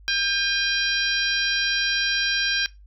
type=harmonic tone with a mistuned harmonic; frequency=797 Hz; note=G5; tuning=28 cents sharp; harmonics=2 / 3 / 4 / 5 / 6 / 7; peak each=-25 / -27 / -28 / -29 / -30 / -30 dBFS; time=0.08-2.66 s; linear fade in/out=0 ms; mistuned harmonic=3; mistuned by=+48 cents; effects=noise-tail reverb RT60 0.2 s tail -19 dB re dry + added 50 Hz sine -45 dBFS peak until 2.86 s